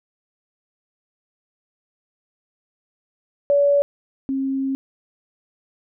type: tone pair in turn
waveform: sine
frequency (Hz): 570 / 269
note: C#5 / C4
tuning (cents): +48 / +48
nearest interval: octave + minor second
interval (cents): 1300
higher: first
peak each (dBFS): -13 / -20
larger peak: first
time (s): 3.5-3.82 / 4.29-4.75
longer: second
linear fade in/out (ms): 0
effects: none